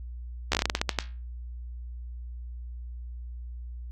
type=slowing click train; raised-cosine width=0.2 ms; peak=-6 dBFS; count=12; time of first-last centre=0.52-0.988 s; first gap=13 ms; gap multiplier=1.22; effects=added 60 Hz sine -36 dBFS peak until 3.91 s + Opus 48 kbps